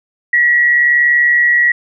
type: tone with amplitude modulation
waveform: sine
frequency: 1922 Hz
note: B6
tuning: 48 cents flat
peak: -6 dBFS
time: 0.33-1.72 s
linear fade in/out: 5 ms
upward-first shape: sine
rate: 141 Hz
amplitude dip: 40%
effects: none